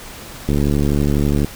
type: click train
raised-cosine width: 3 ms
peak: -5 dBFS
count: 70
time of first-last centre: 0.49-1.446 s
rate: 72.2 Hz
effects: pink hiss -35 dBFS RMS until 1.55 s